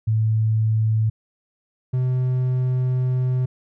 sine / triangle tone pair in turn, 110 / 127.43 Hz, A2 / C3, 0 / -45 cents, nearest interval minor third, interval 255 cents, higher second, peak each -16 dBFS, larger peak neither, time 0.07-1.1 / 1.93-3.46 s, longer second, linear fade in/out 10 ms, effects none

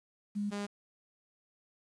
sine / sawtooth tone pair in turn, 205 / 203.5 Hz, G#3 / G#3, -22 / -35 cents, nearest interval unison, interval 13 cents, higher first, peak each -31 / -31 dBFS, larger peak neither, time 0.35-0.51 / 0.51-0.67 s, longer neither, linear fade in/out 20 ms, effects resampled to 22050 Hz + 10-bit

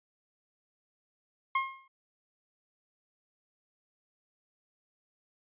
30% pulse tone with exponential decay, 1071 Hz, C6, 40 cents sharp, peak -21 dBFS, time 1.55-1.88 s, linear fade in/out 5 ms, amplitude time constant 71 ms, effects resampled to 8000 Hz

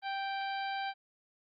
harmonic tone, 784 Hz, G5, in tune, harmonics 1 / 2 / 3 / 4 / 5 / 6, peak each -35 / -41 / -45 / -47 / -49 / -51 dBFS, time 0.02-0.94 s, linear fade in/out 50 ms, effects Opus 32 kbps

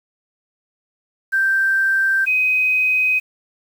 sine tone pair in turn, 1568 / 2514 Hz, G6 / D#7, 0 / +17 cents, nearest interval minor sixth, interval 817 cents, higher second, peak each -14 dBFS, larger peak neither, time 1.32-2.26 / 2.26-3.2 s, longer neither, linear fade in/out 20 ms, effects 7-bit

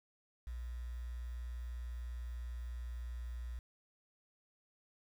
sine tone with quantisation, 60.1 Hz, B1, 46 cents flat, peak -40 dBFS, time 0.47-3.59 s, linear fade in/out 0 ms, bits 10, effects none

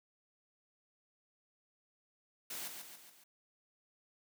white noise with echo, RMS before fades -43 dBFS, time 2.5-2.68 s, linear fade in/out 5 ms, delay 140 ms, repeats 4, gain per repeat -5 dB, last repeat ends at 3.24 s, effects high-pass 150 Hz 12 dB/octave

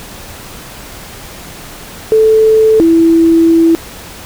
sine tone pair in turn, 438.9 / 329.8 Hz, A4 / E4, -4 / +1 cents, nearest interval perfect fourth, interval 495 cents, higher first, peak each -4 dBFS, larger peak neither, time 2.12-2.8 / 2.8-3.75 s, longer second, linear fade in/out 0 ms, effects pink hiss -30 dBFS RMS until 4.25 s

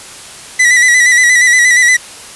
45% pulse tone with vibrato, 1964 Hz, B6, 10 cents flat, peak -5 dBFS, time 0.59-1.97 s, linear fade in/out 10 ms, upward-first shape square, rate 8.5 Hz, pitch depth 39 cents each way, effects white hiss -31 dBFS RMS until 2.35 s + resampled to 24000 Hz

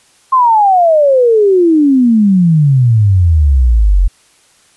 sine exponential sweep, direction down, 1070 to 42.67 Hz, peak -5 dBFS, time 0.32-4.08 s, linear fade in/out 10 ms, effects white hiss -49 dBFS RMS until 4.76 s + resampled to 24000 Hz

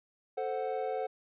triangle chord, F# diminished, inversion first, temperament equal, 440 / 523.3 / 740 Hz, A4 / C5 / F#5, 0 / 0 / 0 cents, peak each -34 dBFS, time 0.37-1.07 s, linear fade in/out 10 ms, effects resampled to 8000 Hz

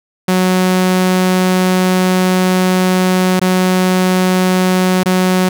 sawtooth tone with dropouts, 184.4 Hz, F#3, 6 cents flat, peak -6 dBFS, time 0.28-5.49 s, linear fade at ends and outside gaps 5 ms, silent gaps 3.396-3.414 / 5.034-5.058 s, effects none

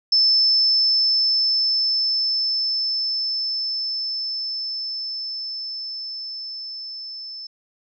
sine tone with level ramp, 5270 Hz, E8, 1 cent flat, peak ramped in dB -13 to -32 dBFS, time 0.12-7.47 s, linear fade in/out 5 ms, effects none

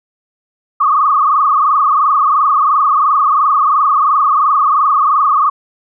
sine tone with frequency modulation, 1174.7 Hz, D6, in tune, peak -8 dBFS, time 0.8-5.5 s, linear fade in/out 10 ms, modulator 22.9 Hz, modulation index 3.7, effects none

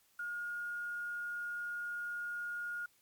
sine tone with quantisation, 1428 Hz, F6, 38 cents sharp, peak -37 dBFS, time 0.19-2.86 s, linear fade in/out 5 ms, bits 10, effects white hiss -70 dBFS RMS until 3.01 s + MP3 96 kbps

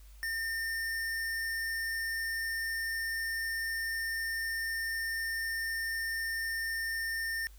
square tone, 1812 Hz, A#6, 50 cents flat, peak -33 dBFS, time 0.23-7.47 s, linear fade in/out 0 ms, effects added 50 Hz sine -50 dBFS peak until 7.58 s + white hiss -63 dBFS RMS until 7.58 s

